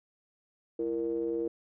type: ring-modulated tone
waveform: triangle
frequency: 65.41 Hz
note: C2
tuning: in tune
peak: -24 dBFS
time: 0.79-1.48 s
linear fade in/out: 5 ms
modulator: 401 Hz
effects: none